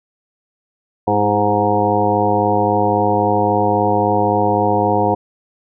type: harmonic tone with a mistuned harmonic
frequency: 103.7 Hz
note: G#2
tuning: 2 cents flat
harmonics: 1 / 2 / 3 / 4 / 5 / 7 / 8 / 9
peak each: -23 / -23 / -22 / -21 / -20 / -18 / -23 / -20 dBFS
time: 1.07-5.15 s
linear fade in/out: 10 ms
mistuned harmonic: 3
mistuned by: +44 cents
effects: none